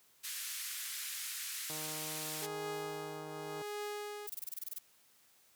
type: band-pass noise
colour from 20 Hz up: white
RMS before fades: -42 dBFS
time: 0.23-2.47 s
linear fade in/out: 20 ms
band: 1500 to 14000 Hz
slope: 24 dB/octave
type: click train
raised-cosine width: 1 ms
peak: -34 dBFS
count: 298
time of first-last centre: 1.7-3.616 s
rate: 155 Hz
type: tone with tremolo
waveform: sawtooth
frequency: 415.3 Hz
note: G#4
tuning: in tune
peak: -34 dBFS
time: 2.41-4.28 s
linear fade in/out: 20 ms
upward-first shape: triangle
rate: 0.88 Hz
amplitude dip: 70%
type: noise bursts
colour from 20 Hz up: violet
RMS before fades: -41 dBFS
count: 11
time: 4.27-4.786 s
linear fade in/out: 5 ms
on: 26 ms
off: 23 ms
effects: white hiss -67 dBFS RMS until 5.55 s + high-pass 80 Hz 12 dB/octave